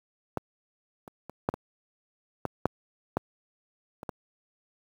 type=clicks; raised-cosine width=1 ms; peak=-14 / -29 / -26 / -10 / -19 / -14 / -8 / -11 / -25 / -18 dBFS; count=10; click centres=0.373 / 1.078 / 1.296 / 1.489 / 1.54 / 2.453 / 2.656 / 3.17 / 4.031 / 4.092 s; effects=high-pass 80 Hz 12 dB/octave + 8-bit